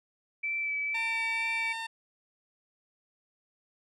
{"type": "tone with vibrato", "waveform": "sine", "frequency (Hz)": 2315, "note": "D7", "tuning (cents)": -25, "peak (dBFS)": -29, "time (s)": [0.43, 1.73], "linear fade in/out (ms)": 10, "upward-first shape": "sine", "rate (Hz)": 2.1, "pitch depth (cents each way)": 15}
{"type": "tone", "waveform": "15% pulse", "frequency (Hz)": 906, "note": "A#5", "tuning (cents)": -50, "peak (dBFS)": -28, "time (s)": [0.94, 1.87], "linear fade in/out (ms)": 10}
{"effects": ["low-pass 7000 Hz 12 dB/octave"]}